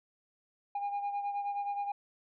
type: beating tone pair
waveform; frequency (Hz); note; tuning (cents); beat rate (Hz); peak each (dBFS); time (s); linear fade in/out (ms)
sine; 809 / 818.5; G#5 / G#5; -46 / -25; 9.5; -31 / -38; 0.75-1.92; 5
effects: tanh soft clip ceiling -30 dBFS